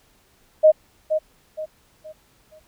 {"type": "tone with echo", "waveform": "sine", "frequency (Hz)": 622.3, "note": "D#5", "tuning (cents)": 0, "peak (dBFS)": -8, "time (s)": [0.63, 0.72], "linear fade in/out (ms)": 20, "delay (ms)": 470, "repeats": 4, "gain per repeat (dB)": -9, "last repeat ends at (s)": 2.6, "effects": ["pink hiss -59 dBFS RMS until 2.67 s"]}